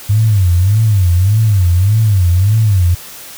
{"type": "tone with vibrato", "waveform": "sine", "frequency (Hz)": 98.2, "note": "G2", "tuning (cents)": 4, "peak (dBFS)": -7, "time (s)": [0.09, 2.95], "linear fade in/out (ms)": 10, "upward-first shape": "sine", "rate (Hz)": 1.7, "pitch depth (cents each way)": 220, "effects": ["white hiss -32 dBFS RMS until 3.37 s"]}